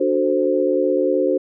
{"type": "chord", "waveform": "sine", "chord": "D dominant seventh", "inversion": "none", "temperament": "equal", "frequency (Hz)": [293.7, 370, 440, 523.3], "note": ["D4", "F#4", "A4", "C5"], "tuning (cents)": [0, 0, 0, 0], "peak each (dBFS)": [-22, -20, -24, -19], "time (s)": [0, 1.38], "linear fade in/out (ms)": 10, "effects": []}